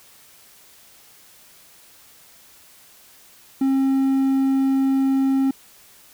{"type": "tone", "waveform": "triangle", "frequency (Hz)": 268.7, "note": "C4", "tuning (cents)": 46, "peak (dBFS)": -14, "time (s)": [3.61, 5.51], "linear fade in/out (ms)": 5, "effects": ["white hiss -50 dBFS RMS until 6.13 s"]}